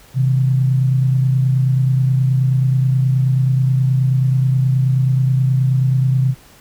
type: tone pair together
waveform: sine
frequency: 129.61 / 159 Hz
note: C3 / D#3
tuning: -16 / +38 cents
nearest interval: major third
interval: 354 cents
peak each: -12 / -22 dBFS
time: 0.14-6.35 s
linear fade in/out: 50 ms
effects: pink hiss -46 dBFS RMS until 6.6 s